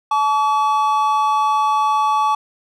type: tone pair together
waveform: triangle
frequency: 862.5 / 1140 Hz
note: A5 / C#6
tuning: -35 / +48 cents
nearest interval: perfect fourth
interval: 483 cents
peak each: -15 dBFS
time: 0.11-2.35 s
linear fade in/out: 5 ms
effects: none